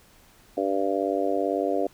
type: harmonic tone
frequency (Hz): 98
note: G2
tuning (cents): 0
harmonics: 3 / 4 / 5 / 6 / 7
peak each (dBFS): -29 / -29 / -29 / -29 / -29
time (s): 0.57-1.87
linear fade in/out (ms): 5
effects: pink hiss -56 dBFS RMS until 1.93 s